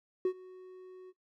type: tone with ADSR envelope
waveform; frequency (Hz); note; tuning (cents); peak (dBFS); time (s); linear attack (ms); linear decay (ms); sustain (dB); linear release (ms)
triangle; 370; F#4; 0; -21; 0.25-1.13; 3; 76; -24; 39
effects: noise-tail reverb RT60 0.1 s tail -19 dB re dry + tanh soft clip ceiling -22 dBFS